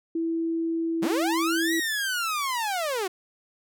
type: tone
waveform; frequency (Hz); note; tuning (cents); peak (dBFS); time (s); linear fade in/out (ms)
sine; 329.6; E4; 0; -24; 0.15-1.8; 5
type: linear two-way sweep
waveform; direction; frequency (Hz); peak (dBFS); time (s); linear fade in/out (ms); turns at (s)
sawtooth; up then down; 160.6 to 1956 to 349.3; -22; 1.02-3.08; 10; 1.74
effects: none